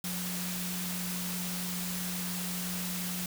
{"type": "tone in noise", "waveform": "sine", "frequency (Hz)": 180, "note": "F#3", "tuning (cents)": -47, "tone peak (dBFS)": -36, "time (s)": [0.04, 3.26], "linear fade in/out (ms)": 2, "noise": "white", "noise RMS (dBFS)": -37, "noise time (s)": [0.04, 3.26], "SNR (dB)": -2, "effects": []}